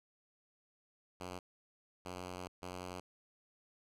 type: tone bursts at uneven times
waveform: 5% pulse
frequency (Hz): 90.6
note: F#2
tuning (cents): -36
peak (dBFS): -32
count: 3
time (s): 1.2-1.39 / 2.05-2.48 / 2.62-3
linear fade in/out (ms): 5
effects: low-pass 11000 Hz 12 dB/octave